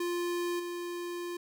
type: tone with level steps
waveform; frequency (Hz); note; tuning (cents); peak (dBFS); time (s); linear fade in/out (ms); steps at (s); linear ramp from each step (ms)
square; 349.2; F4; 0; -31 / -36; 0-1.37; 5; 0.59; 10
effects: none